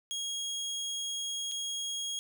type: tone with dropouts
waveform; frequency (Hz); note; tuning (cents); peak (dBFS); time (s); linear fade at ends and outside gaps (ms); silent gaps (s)
25% pulse; 3285; G#7; -20; -30; 0.11-2.19; 0; 1.514-1.519
effects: none